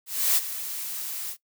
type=noise with ADSR envelope; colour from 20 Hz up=blue; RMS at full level=-20 dBFS; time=0.06-1.37 s; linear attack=310 ms; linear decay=26 ms; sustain=-13 dB; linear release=73 ms; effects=noise-tail reverb RT60 0.1 s tail -18 dB re dry